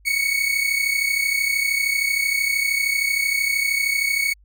40% pulse tone pair together, 2204 / 2237 Hz, C#7 / C#7, -11 / +15 cents, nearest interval unison, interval 26 cents, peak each -21 / -21 dBFS, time 0.05-4.34 s, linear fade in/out 20 ms, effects added 50 Hz sine -50 dBFS peak until 4.44 s

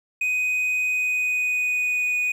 triangle tone with pitch glide, 2500 to 2476 Hz, D#7 to D#7, +8 to -9 cents, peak -19 dBFS, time 0.21-2.32 s, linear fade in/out 5 ms, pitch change -17 cents, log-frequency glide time 0.89-2.16 s, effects 9-bit

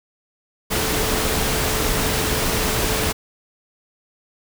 sine tone in noise, 436.1 Hz, A4, 15 cents flat, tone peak -29 dBFS, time 0.7-3.13 s, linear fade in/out 20 ms, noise pink, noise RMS -21 dBFS, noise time 0.7-3.13 s, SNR -11 dB, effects none

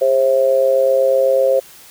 sine tone with amplitude modulation, 533 Hz, C5, 32 cents sharp, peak -7 dBFS, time 0.01-1.6 s, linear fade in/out 10 ms, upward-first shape sine, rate 128 Hz, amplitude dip 80%, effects white hiss -42 dBFS RMS until 1.9 s

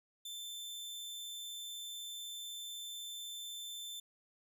sawtooth tone, 3544 Hz, A7, 12 cents sharp, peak -40 dBFS, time 0.25-4 s, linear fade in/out 5 ms, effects none

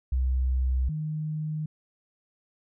sine tone pair in turn, 64.3 / 154.26 Hz, C2 / D#3, -30 / -15 cents, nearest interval octave + minor third, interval 1515 cents, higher second, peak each -22 / -28 dBFS, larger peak first, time 0.12-0.89 / 0.89-1.66 s, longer neither, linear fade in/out 5 ms, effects none

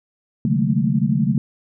sine tone cluster, 134.7 / 150 / 185.5 / 213.5 / 225.3 Hz, C#3 / D3 / F#3 / G#3 / A3, -49 / +37 / +5 / +48 / +41 cents, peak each -22 dBFS, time 0.45-1.38 s, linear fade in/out 2 ms, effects none

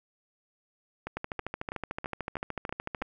two click trains, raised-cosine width 0.5 ms, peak -18 / -20 dBFS, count 26 / 7, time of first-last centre 1.17-3.022 / 1.07-3.018 s, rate 13.5 / 3.08 Hz, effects none

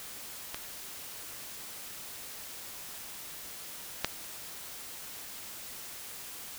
clicks, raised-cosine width 0.2 ms, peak -18 / -9 dBFS, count 2, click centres 0.545 / 4.046 s, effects white hiss -44 dBFS RMS until 6.58 s

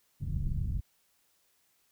white low-pass noise, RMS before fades -32 dBFS, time 0.2-0.81 s, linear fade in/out 20 ms, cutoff 130 Hz, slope 24 dB/octave, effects white hiss -71 dBFS RMS until 1.91 s

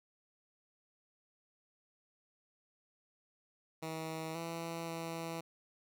10% pulse tone with pitch steps, 160.2 / 166.5 / 165.3 Hz, E3 / E3 / E3, -49 / +18 / +5 cents, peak -31 dBFS, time 3.82-5.41 s, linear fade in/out 10 ms, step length 530 ms, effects none

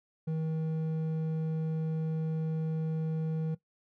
sine tone with hard clipping, 159.2 Hz, D#3, 40 cents sharp, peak -31 dBFS, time 0.27-3.55 s, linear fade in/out 10 ms, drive 6 dB, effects noise-tail reverb RT60 0.1 s tail -17 dB re dry

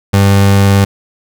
30% pulse tone, 99 Hz, G2, 18 cents sharp, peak -3 dBFS, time 0.13-0.85 s, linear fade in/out 10 ms, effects none

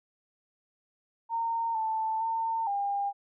sine tone with pitch steps, 918 / 883 / 905 / 803 Hz, A#5 / A5 / A5 / G5, -27 / +6 / +48 / +41 cents, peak -27 dBFS, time 1.29-3.13 s, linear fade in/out 50 ms, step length 460 ms, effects none

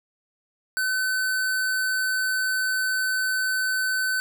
square tone, 1519 Hz, F#6, 45 cents sharp, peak -23 dBFS, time 0.77-4.2 s, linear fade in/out 0 ms, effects none

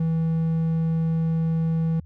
triangle tone, 162.7 Hz, E3, 22 cents flat, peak -18 dBFS, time 0-2 s, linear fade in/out 5 ms, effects added 81 Hz sine -42 dBFS peak until 2.05 s

